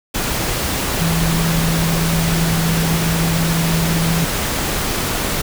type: tone in noise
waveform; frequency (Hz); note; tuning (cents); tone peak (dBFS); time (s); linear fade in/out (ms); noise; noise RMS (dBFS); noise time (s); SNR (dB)
sine; 164.81; E3; 0; -16; 1-4.25; 10; pink; -20; 0.14-5.42; +1
effects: none